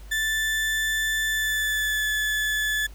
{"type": "tone with pitch glide", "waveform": "35% pulse", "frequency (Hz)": [1760, 1725.8], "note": ["A6", "A6"], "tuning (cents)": [0, -34], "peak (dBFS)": -21, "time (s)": [0.11, 2.87], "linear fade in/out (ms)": 10, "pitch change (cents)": -34, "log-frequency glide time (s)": [1.27, 2.09], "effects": ["added 50 Hz sine -39 dBFS peak until 2.94 s", "pink hiss -53 dBFS RMS until 2.94 s"]}